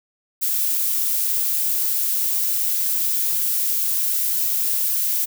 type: noise with high-pass filter sweep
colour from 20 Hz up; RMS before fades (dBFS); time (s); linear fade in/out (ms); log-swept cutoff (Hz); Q
violet; -21; 0.41-5.26; 20; 350 to 1200; 0.77
effects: none